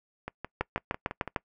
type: two click trains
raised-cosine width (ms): 0.5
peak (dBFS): -20 / -12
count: 7 / 6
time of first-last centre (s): 0.28-1.277 / 0.61-1.362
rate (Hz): 6.02 / 6.65
effects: noise-tail reverb RT60 0.1 s tail -24 dB re dry